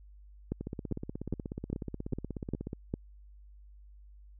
two click trains, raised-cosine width 3 ms, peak -19 / -24 dBFS, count 7 / 36, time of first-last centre 0.52-2.939 / 0.61-2.731 s, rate 2.48 / 16.5 Hz, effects added 50 Hz sine -51 dBFS peak until 4.39 s

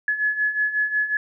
sine beating tone pair, 1700 / 1705.5 Hz, G#6 / G#6, +40 / +46 cents, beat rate 5.5 Hz, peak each -26 / -21 dBFS, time 0.08-1.17 s, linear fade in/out 2 ms, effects none

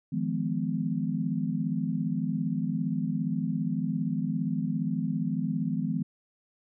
sine chord, F half-diminished seventh, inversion third, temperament just, 157.15 / 174.61 / 209.5 / 251.4 Hz, Eb3 / F3 / Ab3 / Cb4, +18 / 0 / +15 / +31 cents, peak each -32 dBFS, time 0.12-6.03 s, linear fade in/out 10 ms, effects none

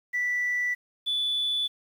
sine tone pair in turn, 1968 / 3468 Hz, B6 / A7, -7 / -26 cents, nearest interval minor seventh, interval 981 cents, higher second, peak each -23 dBFS, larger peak neither, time 0.13-0.75 / 1.06-1.68 s, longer neither, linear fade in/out 20 ms, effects tanh soft clip ceiling -21 dBFS + 9-bit

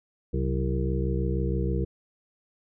harmonic tone with a mistuned harmonic, 66.3 Hz, C2, 23 cents sharp, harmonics 1 / 2 / 3 / 5 / 6 / 7, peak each -27 / -30 / -32 / -34 / -35 / -35 dBFS, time 0.33-1.85 s, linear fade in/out 10 ms, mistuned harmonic 3, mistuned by -75 cents, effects none

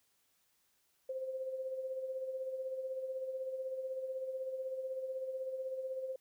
sine tone with tremolo, 523.3 Hz, C5, in tune, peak -35 dBFS, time 1.09-6.16 s, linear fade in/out 5 ms, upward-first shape sine, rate 16 Hz, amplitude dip 50%, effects white hiss -75 dBFS RMS until 6.2 s

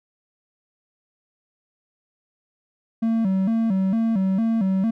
triangle tone with vibrato, 207.7 Hz, G#3, in tune, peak -16 dBFS, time 3.02-4.91 s, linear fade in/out 10 ms, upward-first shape square, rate 2.2 Hz, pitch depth 150 cents each way, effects none

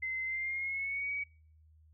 sine tone with pitch glide, 2063 to 2263 Hz, C7 to C#7, -25 to +35 cents, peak -33 dBFS, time 0.02-1.24 s, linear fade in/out 10 ms, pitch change +160 cents, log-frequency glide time 0.25-1.11 s, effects noise-tail reverb RT60 0.5 s tail -26 dB re dry + added 78 Hz sine -59 dBFS peak until 1.93 s

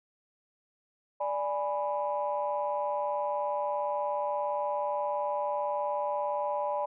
sine chord, G# diminished, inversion second, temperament equal, 587.3 / 830.6 / 987.8 Hz, D5 / G#5 / B5, 0 / 0 / 0 cents, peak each -31 / -33 / -33 dBFS, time 1.2-6.86 s, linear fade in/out 10 ms, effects tanh soft clip ceiling -19 dBFS

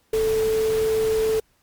sine tone in noise, 440 Hz, A4, in tune, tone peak -18 dBFS, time 0.13-1.4 s, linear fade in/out 5 ms, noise pink, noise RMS -33 dBFS, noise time 0.13-1.4 s, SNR +12 dB, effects pink hiss -64 dBFS RMS until 1.62 s + MP3 96 kbps

